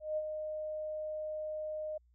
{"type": "tone with ADSR envelope", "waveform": "sine", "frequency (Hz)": 616, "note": "D#5", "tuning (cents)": -17, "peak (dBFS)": -30, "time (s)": [0, 1.98], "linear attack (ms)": 170, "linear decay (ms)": 46, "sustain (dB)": -6, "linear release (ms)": 9, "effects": ["added 60 Hz sine -64 dBFS peak until 2.14 s"]}